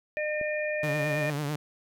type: harmonic tone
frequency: 606 Hz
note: D#5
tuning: 46 cents flat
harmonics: 1 / 3 / 4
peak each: -29 / -34 / -35 dBFS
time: 0.17-1.3 s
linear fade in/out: 0 ms
type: click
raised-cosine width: 2 ms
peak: -28 dBFS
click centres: 0.413 s
type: tone with vibrato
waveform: sawtooth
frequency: 146.83 Hz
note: D3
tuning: in tune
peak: -25 dBFS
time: 0.83-1.56 s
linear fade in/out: 5 ms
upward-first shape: triangle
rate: 9.1 Hz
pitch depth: 90 cents each way
effects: none